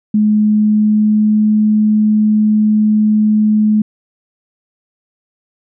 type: tone with pitch glide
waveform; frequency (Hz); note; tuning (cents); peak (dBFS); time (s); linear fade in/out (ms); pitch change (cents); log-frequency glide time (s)
sine; 212 to 213.4; G#3 to G#3; +36 to +47; -8; 0.14-3.82; 5; +11; 0.45-1.5
effects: none